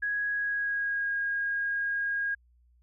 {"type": "tone with pitch glide", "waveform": "sine", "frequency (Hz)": [1661.2, 1631.7], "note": ["G#6", "G#6"], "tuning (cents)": [0, -31], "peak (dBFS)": -27, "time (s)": [0.02, 2.35], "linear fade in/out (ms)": 10, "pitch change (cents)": -31, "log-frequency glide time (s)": [0.29, 1.13], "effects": ["added 60 Hz sine -60 dBFS peak until 2.82 s"]}